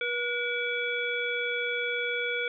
harmonic tone with a mistuned harmonic, 483 Hz, B4, 39 cents flat, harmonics 1 / 3 / 5 / 7, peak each -33 / -33 / -31 / -37 dBFS, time 0.01-2.48 s, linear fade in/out 2 ms, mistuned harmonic 5, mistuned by -83 cents, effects none

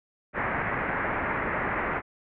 white low-pass noise, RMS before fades -29 dBFS, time 0.33-2.02 s, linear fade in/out 50 ms, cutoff 2100 Hz, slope 48 dB/octave, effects none

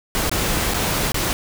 pink noise with dropouts, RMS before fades -21 dBFS, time 0.15-1.33 s, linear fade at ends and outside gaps 0 ms, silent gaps 0.295-0.315 / 0.737-0.743 / 1.119-1.144 s, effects none

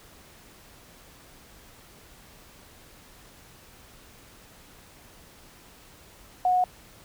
sine tone, 730 Hz, F#5, 24 cents flat, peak -19 dBFS, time 6.45-6.64 s, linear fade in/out 2 ms, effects pink hiss -52 dBFS RMS until 7.04 s

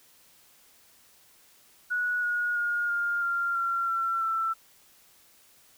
sine tone with pitch steps, 1465 / 1445.7 / 1426.6 / 1407.8 / 1389.2 / 1370.8 / 1352.8 / 1334.9 Hz, F#6 / F#6 / F6 / F6 / F6 / F6 / E6 / E6, -18 / -41 / +36 / +13 / -10 / -33 / +44 / +21 cents, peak -25 dBFS, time 1.9-4.54 s, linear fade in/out 20 ms, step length 330 ms, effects white hiss -59 dBFS RMS until 5.77 s

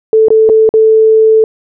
sine tone with dropouts, 440 Hz, A4, in tune, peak -3 dBFS, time 0.13-1.44 s, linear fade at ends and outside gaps 1 ms, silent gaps 0.284-0.304 / 0.491-0.497 / 0.691-0.739 s, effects none

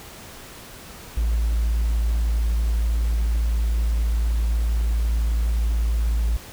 triangle tone, 56.1 Hz, A1, 34 cents sharp, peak -15 dBFS, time 1.17-6.37 s, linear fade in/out 5 ms, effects tanh soft clip ceiling -14 dBFS + pink hiss -41 dBFS RMS until 6.52 s

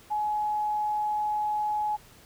sine tone, 844 Hz, G#5, 28 cents sharp, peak -25 dBFS, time 0.1-1.97 s, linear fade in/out 20 ms, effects pink hiss -54 dBFS RMS until 2.25 s

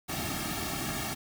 pink noise with comb filter, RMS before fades -34 dBFS, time 0.08-1.15 s, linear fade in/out 20 ms, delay 2 ms, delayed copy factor -1, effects none

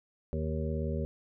harmonic tone with a mistuned harmonic, 77.78 Hz, D#2, in tune, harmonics 1 / 2 / 3 / 5 / 6 / 7, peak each -33 / -36 / -38 / -40 / -41 / -41 dBFS, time 0.33-1.05 s, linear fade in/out 0 ms, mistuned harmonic 7, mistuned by +25 cents, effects none

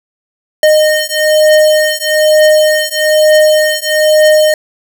square beating tone pair, 614 / 615.1 Hz, D#5 / D#5, -23 / -20 cents, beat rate 1.1 Hz, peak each -10 dBFS, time 0.63-4.54 s, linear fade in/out 2 ms, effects none

